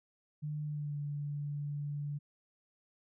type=tone with pitch glide; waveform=sine; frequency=150 to 145.31 Hz; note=D3 to D3; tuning=+37 to -18 cents; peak=-35 dBFS; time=0.42-2.19 s; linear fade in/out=20 ms; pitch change=-55 cents; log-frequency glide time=0.65-0.97 s; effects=none